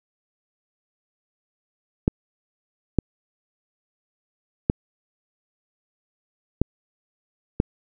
clicks, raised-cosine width 3 ms, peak -4 dBFS, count 5, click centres 2.079 / 2.987 / 4.699 / 6.616 / 7.601 s, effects none

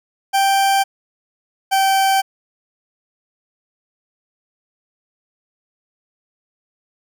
40% pulse tone pair in turn, 784 / 775.4 Hz, G5 / G5, 0 / -19 cents, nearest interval unison, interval 19 cents, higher first, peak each -12 dBFS, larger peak neither, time 0.33-0.84 / 1.71-2.22 s, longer neither, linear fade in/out 20 ms, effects none

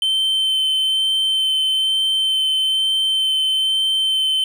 triangle tone with vibrato, 3089 Hz, G7, 26 cents flat, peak -14 dBFS, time 0.02-4.44 s, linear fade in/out 2 ms, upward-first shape sine, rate 1.1 Hz, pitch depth 9 cents each way, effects none

